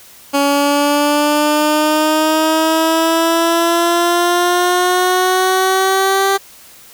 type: exponential sweep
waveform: 15% pulse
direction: up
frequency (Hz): 280.5 to 393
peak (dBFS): -5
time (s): 0.33-6.38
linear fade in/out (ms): 20
effects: white hiss -41 dBFS RMS until 6.93 s